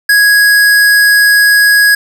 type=tone; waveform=square; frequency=1661.2 Hz; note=G#6; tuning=in tune; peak=-5 dBFS; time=0.09-1.95 s; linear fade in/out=5 ms; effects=none